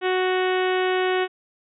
harmonic tone, 370 Hz, F#4, in tune, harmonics 1 / 2 / 3 / 4 / 5 / 6 / 7 / 8 / 9 / 10, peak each -21 / -27 / -32 / -31 / -31 / -35 / -36 / -35 / -40 / -43 dBFS, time 0.01-1.28 s, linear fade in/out 50 ms, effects none

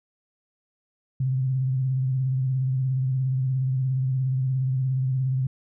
sine tone with vibrato, 130.81 Hz, C3, in tune, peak -21 dBFS, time 1.2-5.47 s, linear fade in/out 5 ms, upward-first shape sine, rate 17 Hz, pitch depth 47 cents each way, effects none

